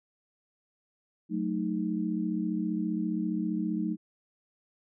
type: chord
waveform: sine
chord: D# diminished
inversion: first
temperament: equal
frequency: 185 / 220 / 311.1 Hz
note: F#3 / A3 / D#4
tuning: 0 / 0 / 0 cents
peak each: -32 dBFS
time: 1.29-3.97 s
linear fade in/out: 50 ms
effects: none